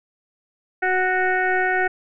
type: tone with frequency modulation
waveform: sine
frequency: 1108.7 Hz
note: C#6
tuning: in tune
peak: -17 dBFS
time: 0.82-1.88 s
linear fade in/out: 10 ms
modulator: 369 Hz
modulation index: 2.4
effects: none